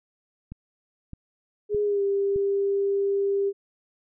click train, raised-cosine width 5 ms, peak -25 dBFS, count 4, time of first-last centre 0.52-2.36 s, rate 1.63 Hz
sine tone with pitch glide, 415.3 to 397.5 Hz, G#4 to G4, 0 to +24 cents, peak -21 dBFS, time 1.69-3.53 s, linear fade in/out 50 ms, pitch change -76 cents, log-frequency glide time 1.83-2.02 s
effects none

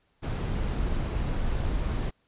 brown noise, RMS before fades -28 dBFS, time 0.22-2.11 s, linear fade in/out 20 ms, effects pink hiss -70 dBFS RMS until 2.27 s + resampled to 8000 Hz

